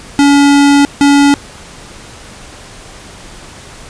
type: tone bursts at uneven times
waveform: square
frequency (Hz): 283.7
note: C#4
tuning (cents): +40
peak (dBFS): -5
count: 2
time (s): 0.19-0.85 / 1.01-1.34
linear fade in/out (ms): 0
effects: pink hiss -33 dBFS RMS until 3.89 s + resampled to 22050 Hz